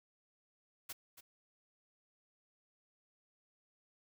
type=noise with echo; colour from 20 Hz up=white; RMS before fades=-44 dBFS; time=0.89-0.93 s; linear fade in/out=10 ms; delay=280 ms; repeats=1; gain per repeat=-12 dB; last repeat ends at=1.21 s; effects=none